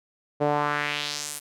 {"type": "tone with band-pass filter sweep", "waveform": "sawtooth", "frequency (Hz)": 146.83, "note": "D3", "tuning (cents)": 0, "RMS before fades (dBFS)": -27, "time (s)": [0.4, 1.4], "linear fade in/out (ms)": 20, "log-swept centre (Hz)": [520, 11000], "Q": 2, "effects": []}